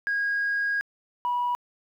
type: tone pair in turn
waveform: sine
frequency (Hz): 1638 / 974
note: G#6 / B5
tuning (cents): -24 / -24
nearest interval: major sixth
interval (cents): 900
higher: first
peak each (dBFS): -22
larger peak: neither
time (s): 0.07-0.81 / 1.25-1.55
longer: first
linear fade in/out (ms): 0
effects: tanh soft clip ceiling -20 dBFS + 10-bit